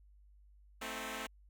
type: chord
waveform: 5% pulse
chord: A diminished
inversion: none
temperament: equal with one note detuned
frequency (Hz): 220 / 261.6 / 317.5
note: A3 / C4 / Eb4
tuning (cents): 0 / 0 / +35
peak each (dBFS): -32 / -32 / -37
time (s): 0.81-1.27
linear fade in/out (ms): 10
effects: added 50 Hz sine -59 dBFS peak until 1.49 s